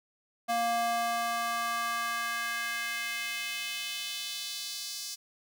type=tone with high-pass filter sweep; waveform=square; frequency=233.7 Hz; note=A#3; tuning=5 cents sharp; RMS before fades=-33 dBFS; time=0.48-5.16 s; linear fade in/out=20 ms; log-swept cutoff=610 to 5200 Hz; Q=2.1; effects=none